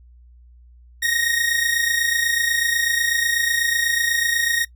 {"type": "tone pair together", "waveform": "sawtooth", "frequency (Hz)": [1854, 1882.1], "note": ["A#6", "A#6"], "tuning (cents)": [-10, 16], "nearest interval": "unison", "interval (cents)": 26, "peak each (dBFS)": -18, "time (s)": [1.02, 4.65], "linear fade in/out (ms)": 10, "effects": ["noise-tail reverb RT60 0.1 s tail -21 dB re dry", "added 60 Hz sine -45 dBFS peak until 4.75 s"]}